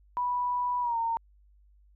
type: tone with pitch glide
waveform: sine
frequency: 983 to 917.2 Hz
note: B5 to A#5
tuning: -8 to -28 cents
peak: -26 dBFS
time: 0.17-1.17 s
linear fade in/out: 0 ms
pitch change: -120 cents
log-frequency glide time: 0.81-0.97 s
effects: added 50 Hz sine -57 dBFS peak until 1.95 s